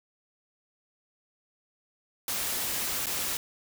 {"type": "noise with dropouts", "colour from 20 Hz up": "white", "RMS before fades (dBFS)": -31, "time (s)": [2.28, 3.37], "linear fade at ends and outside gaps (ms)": 1, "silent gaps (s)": [3.059, 3.067], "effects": []}